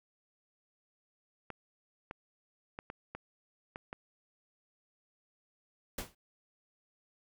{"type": "clicks", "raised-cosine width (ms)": 0.5, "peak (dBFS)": -26, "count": 7, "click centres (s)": [1.503, 2.111, 2.789, 2.901, 3.15, 3.759, 3.929]}
{"type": "noise with exponential decay", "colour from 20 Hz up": "pink", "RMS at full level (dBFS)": -34, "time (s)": [5.98, 6.15], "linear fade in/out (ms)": 5, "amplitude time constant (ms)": 36}
{"effects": []}